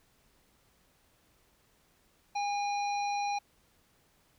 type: harmonic tone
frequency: 814 Hz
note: G#5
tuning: 35 cents flat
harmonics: 1 / 3 / 5 / 7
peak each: -30 / -40 / -44 / -47 dBFS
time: 2.35-3.39 s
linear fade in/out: 10 ms
effects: pink hiss -68 dBFS RMS until 4.38 s